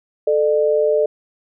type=tone pair together; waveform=sine; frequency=438.5 / 600 Hz; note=A4 / D5; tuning=-6 / +37 cents; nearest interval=perfect fourth; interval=543 cents; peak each=-16 dBFS; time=0.27-1.06 s; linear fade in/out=5 ms; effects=none